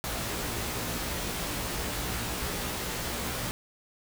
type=noise with comb filter; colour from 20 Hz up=pink; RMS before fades=-33 dBFS; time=0.04-3.51 s; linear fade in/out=0 ms; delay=17 ms; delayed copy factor=+0.75; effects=none